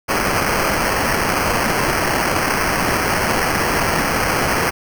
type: noise with sample-and-hold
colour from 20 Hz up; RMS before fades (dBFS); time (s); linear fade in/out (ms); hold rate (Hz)
violet; -18; 0.08-4.71; 20; 3675
effects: none